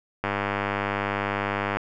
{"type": "click train", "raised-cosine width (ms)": 0.5, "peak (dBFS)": -10, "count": 154, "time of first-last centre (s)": [0.24, 1.77], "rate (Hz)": 100, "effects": []}